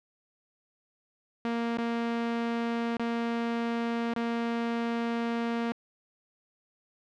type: tone with dropouts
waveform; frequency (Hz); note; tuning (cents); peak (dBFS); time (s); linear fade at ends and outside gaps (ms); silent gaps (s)
sawtooth; 233.1; A#3; 0; -24; 1.45-5.72; 0; 1.773-1.784 / 2.969-2.996 / 4.137-4.163
effects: low-pass 3000 Hz 12 dB/octave